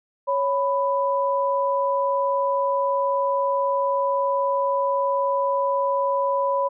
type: tone pair together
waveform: sine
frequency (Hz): 554.4 / 993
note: C#5 / B5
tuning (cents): 0 / +9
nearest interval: minor seventh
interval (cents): 1009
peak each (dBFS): -22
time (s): 0.27-6.69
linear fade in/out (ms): 20
effects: none